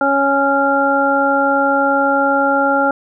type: harmonic tone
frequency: 277.2 Hz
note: C#4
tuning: in tune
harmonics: 1 / 2 / 3 / 5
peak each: -19 / -17 / -17 / -16 dBFS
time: 0.01-2.91 s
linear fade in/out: 2 ms
effects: none